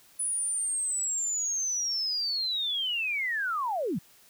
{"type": "linear sweep", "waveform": "sine", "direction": "down", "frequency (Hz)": [9956, 134.4], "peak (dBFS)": -27, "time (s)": [0.19, 3.99], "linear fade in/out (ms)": 10, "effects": ["white hiss -58 dBFS RMS until 4.29 s"]}